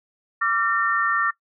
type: tone cluster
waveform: sine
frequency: 1165 / 1370 / 1815 Hz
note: D6 / F6 / A#6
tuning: -14 / -34 / -47 cents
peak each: -23 dBFS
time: 0.41-1.31 s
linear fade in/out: 10 ms
effects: noise-tail reverb RT60 0.1 s tail -21 dB re dry